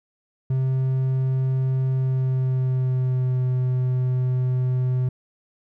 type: tone with pitch glide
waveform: triangle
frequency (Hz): 131.2 to 127.24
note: C3 to C3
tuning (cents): +5 to -48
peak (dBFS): -17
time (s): 0.5-5.09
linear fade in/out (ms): 5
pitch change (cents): -53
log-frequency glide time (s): 1.92-3.44
effects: none